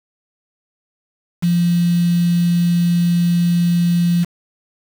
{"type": "tone with quantisation", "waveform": "sine", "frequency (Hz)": 172.9, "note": "F3", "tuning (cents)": -17, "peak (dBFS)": -12, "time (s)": [1.42, 4.25], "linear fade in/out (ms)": 20, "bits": 5, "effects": []}